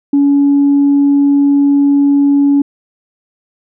sine tone, 282.6 Hz, C#4, 34 cents sharp, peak -5 dBFS, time 0.13-2.62 s, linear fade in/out 5 ms, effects tanh soft clip ceiling -3 dBFS

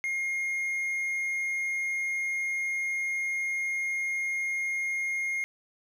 triangle tone, 2136 Hz, C7, 35 cents sharp, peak -26 dBFS, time 0.04-5.44 s, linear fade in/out 0 ms, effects none

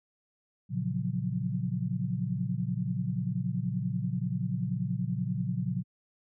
sine chord, Gb major seventh, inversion first, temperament equal, 116.54 / 138.59 / 174.61 / 185 Hz, Bb2 / Db3 / F3 / Gb3, 0 / 0 / 0 / 0 cents, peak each -34 dBFS, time 0.69-5.84 s, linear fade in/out 50 ms, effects none

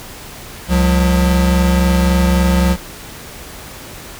square tone pair together, 67.78 / 179.7 Hz, C#2 / F3, -38 / +50 cents, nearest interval octave + perfect fourth, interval 1688 cents, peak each -14 dBFS, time 0.68-2.77 s, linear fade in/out 50 ms, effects pink hiss -33 dBFS RMS until 4.19 s

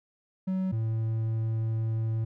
triangle tone pair in turn, 188 / 111.79 Hz, F#3 / A2, +28 / +28 cents, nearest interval major sixth, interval 900 cents, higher first, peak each -24 dBFS, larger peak neither, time 0.47-0.72 / 0.72-2.25 s, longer second, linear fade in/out 10 ms, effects none

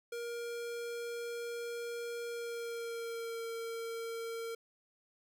square tone with pitch glide, 471.3 to 458.4 Hz, A#4 to A#4, +19 to -29 cents, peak -39 dBFS, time 0.12-4.55 s, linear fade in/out 5 ms, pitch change -48 cents, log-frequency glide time 2.27-3.45 s, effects none

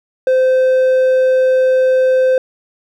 sine tone with hard clipping, 517 Hz, C5, 21 cents flat, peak -10 dBFS, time 0.27-2.38 s, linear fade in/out 2 ms, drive 3 dB, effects none

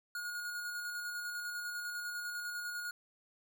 square tone with tremolo, 1439 Hz, F#6, 49 cents flat, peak -38 dBFS, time 0.15-2.91 s, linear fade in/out 2 ms, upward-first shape square, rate 10 Hz, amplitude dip 25%, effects none

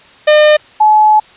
45% pulse / sine tone pair in turn, 605 / 855.6 Hz, D#5 / A5, -49 / -49 cents, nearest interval tritone, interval 600 cents, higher second, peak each -4 dBFS, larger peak neither, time 0.27-0.57 / 0.8-1.2 s, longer second, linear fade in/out 10 ms, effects white hiss -41 dBFS RMS until 1.36 s + resampled to 8000 Hz

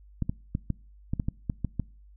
clicks, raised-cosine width 5 ms, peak -15 dBFS, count 10, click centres 0.223 / 0.295 / 0.551 / 0.703 / 1.135 / 1.198 / 1.285 / 1.498 / 1.647 / 1.797 s, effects noise-tail reverb RT60 0.4 s tail -24 dB re dry + added 50 Hz sine -50 dBFS peak until 2.16 s

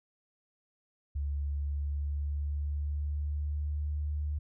sine tone with pitch glide, 71.4 to 74.26 Hz, D2 to D2, -48 to +20 cents, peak -30 dBFS, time 1.15-4.39 s, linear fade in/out 10 ms, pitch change +68 cents, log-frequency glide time 1.3-3.9 s, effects none

